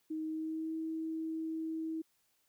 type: tone with pitch glide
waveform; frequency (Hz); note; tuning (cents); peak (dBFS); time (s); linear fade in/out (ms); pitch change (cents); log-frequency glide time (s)
sine; 314.4 to 321; D#4 to E4; +18 to -46; -35; 0.1-2.02; 10; +36; 0.25-0.75
effects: white hiss -75 dBFS RMS until 2.48 s